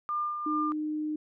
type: tone with tremolo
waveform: sine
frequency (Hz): 1200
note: D6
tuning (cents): +37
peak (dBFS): -27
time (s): 0.09-0.72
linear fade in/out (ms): 0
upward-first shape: sine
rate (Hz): 2.5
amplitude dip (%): 45
type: tone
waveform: sine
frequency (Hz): 305.3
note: D#4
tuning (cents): -33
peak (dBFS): -29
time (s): 0.46-1.16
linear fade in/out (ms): 5
effects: none